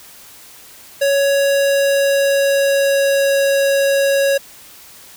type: tone with pitch glide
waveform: square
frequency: 557 to 553.2 Hz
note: C#5 to C#5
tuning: +8 to -4 cents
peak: -13 dBFS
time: 1.01-4.38 s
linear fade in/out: 10 ms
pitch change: -12 cents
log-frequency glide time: 1.37-3.37 s
effects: white hiss -41 dBFS RMS until 5.16 s